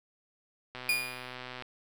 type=click train; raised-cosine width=0.3 ms; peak=-25 dBFS; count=111; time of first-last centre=0.75-1.623 s; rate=126 Hz
type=tone with exponential decay; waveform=35% pulse; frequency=2432 Hz; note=D#7; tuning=40 cents flat; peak=-21 dBFS; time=0.89-1.35 s; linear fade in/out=2 ms; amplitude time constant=100 ms
effects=none